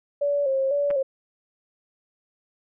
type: tone with vibrato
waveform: sine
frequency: 554.4 Hz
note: C#5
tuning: in tune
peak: -20 dBFS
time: 0.21-1.03 s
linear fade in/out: 10 ms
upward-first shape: square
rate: 2 Hz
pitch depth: 58 cents each way
type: clicks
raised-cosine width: 0.5 ms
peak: -22 dBFS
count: 2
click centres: 0.904 / 0.91 s
effects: none